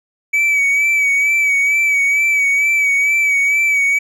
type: tone with vibrato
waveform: triangle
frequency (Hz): 2283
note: D7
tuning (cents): -50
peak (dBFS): -10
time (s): 0.33-3.99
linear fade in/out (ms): 10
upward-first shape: sine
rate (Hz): 2.2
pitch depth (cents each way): 40
effects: none